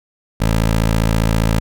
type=tone; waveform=15% pulse; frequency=55 Hz; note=A1; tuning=in tune; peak=-7 dBFS; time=0.4-1.6 s; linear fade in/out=10 ms; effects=none